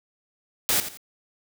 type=noise with echo; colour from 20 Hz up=white; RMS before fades=-22 dBFS; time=0.69-0.8 s; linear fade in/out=0 ms; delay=86 ms; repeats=2; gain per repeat=-11 dB; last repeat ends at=0.972 s; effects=none